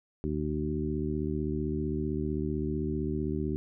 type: harmonic tone with a mistuned harmonic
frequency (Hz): 75.6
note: D#2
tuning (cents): -49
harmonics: 1 / 2 / 3 / 4 / 5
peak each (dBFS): -35 / -35 / -35 / -35 / -35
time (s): 0.24-3.56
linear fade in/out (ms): 0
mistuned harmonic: 1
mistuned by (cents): -22
effects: none